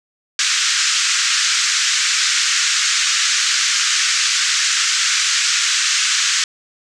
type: band-pass noise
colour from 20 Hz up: white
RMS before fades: -17 dBFS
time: 0.39-6.44 s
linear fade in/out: 2 ms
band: 1300 to 7400 Hz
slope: 48 dB/octave
effects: none